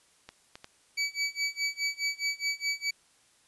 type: clicks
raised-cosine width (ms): 0.2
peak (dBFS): -26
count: 3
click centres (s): 0.29 / 0.555 / 0.644
type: tone with tremolo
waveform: 25% pulse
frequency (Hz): 2286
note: D7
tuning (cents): -47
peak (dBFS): -22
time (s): 0.97-2.91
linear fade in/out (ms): 10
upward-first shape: sine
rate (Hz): 4.8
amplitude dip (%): 95
effects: white hiss -64 dBFS RMS until 3.47 s + resampled to 24000 Hz